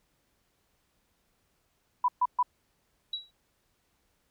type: tone bursts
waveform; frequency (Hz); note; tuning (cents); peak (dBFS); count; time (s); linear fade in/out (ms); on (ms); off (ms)
sine; 990; B5; +4; -21; 3; 2.04-2.429; 5; 43; 130
type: tone with exponential decay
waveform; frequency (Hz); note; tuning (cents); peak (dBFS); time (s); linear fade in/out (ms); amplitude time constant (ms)
sine; 3894; B7; -25; -28; 3.13-3.31; 5; 39
effects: pink hiss -73 dBFS RMS until 4.3 s